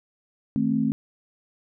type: chord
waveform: sine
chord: A diminished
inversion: second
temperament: just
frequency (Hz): 158.4 / 220 / 264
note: Eb3 / A3 / C4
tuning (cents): +31 / 0 / +16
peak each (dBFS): -29 / -23 / -24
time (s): 0.56-0.92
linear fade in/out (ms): 0
effects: none